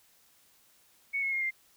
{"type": "tone with pitch steps", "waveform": "sine", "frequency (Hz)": [2219, 2178, 2138, 2099], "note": ["C#7", "C#7", "C7", "C7"], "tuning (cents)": [1, -31, 37, 5], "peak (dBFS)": -28, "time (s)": [1.13, 1.51], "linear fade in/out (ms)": 20, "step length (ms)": 95, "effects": ["white hiss -64 dBFS RMS until 1.76 s"]}